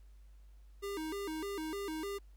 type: tone with vibrato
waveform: square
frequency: 354.9 Hz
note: F4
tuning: 28 cents sharp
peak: -38 dBFS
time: 0.82-2.19 s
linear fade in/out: 20 ms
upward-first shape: square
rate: 3.3 Hz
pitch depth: 210 cents each way
effects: added 50 Hz sine -54 dBFS peak until 2.36 s + pink hiss -75 dBFS RMS until 2.36 s